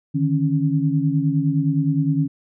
sine tone cluster, 148.3 / 158 / 275.7 Hz, D3 / D#3 / C#4, +17 / +27 / -9 cents, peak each -21 dBFS, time 0.14-2.28 s, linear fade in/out 20 ms, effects none

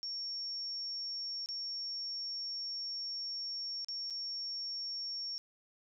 sine tone with dropouts, 5500 Hz, F8, 27 cents flat, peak -37 dBFS, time 0.03-5.38 s, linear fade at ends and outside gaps 0 ms, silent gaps 1.46-1.488 / 3.846-3.885 / 4.1-4.106 s, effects none

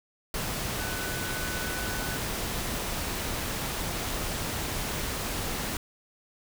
sine tone in noise, 1495 Hz, F#6, 17 cents sharp, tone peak -37 dBFS, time 0.79-2.17 s, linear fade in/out 2 ms, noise pink, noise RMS -32 dBFS, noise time 0.34-5.77 s, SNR -8 dB, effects none

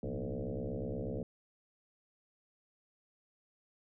sine tone with frequency modulation, 164.81 Hz, E3, in tune, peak -35 dBFS, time 0.03-1.23 s, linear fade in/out 2 ms, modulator 68.3 Hz, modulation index 5.9, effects none

